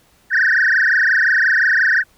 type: tone with frequency modulation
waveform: sine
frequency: 1691 Hz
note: G#6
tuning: 31 cents sharp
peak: -10 dBFS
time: 0.3-2.04 s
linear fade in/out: 50 ms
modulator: 25.7 Hz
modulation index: 7.6
effects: tanh soft clip ceiling -8 dBFS + pink hiss -55 dBFS RMS until 2.17 s